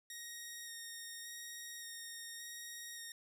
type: tone with vibrato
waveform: 10% pulse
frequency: 1864.7 Hz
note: A#6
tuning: in tune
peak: -37 dBFS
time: 0.1-3.12 s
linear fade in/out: 2 ms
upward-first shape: square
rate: 0.87 Hz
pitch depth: 11 cents each way
effects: none